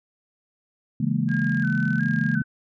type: chord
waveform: sine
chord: A# half-diminished seventh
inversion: first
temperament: equal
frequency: 138.59 / 164.81 / 207.7 / 233.1 Hz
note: C#3 / E3 / G#3 / A#3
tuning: 0 / 0 / 0 / 0 cents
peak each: -26 dBFS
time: 1-2.42 s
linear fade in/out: 5 ms
type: tone with vibrato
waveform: sine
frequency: 1568 Hz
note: G6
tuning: in tune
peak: -27 dBFS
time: 1.28-2.44 s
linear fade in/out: 50 ms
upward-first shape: square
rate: 1.4 Hz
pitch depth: 57 cents each way
type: click train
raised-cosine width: 0.2 ms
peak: -29 dBFS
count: 42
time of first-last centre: 1.29-2.341 s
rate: 39 Hz
effects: none